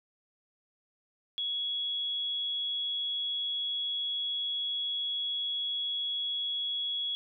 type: tone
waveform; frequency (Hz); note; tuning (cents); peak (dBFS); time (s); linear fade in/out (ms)
sine; 3349; G#7; +14; -30; 1.38-7.15; 0
effects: none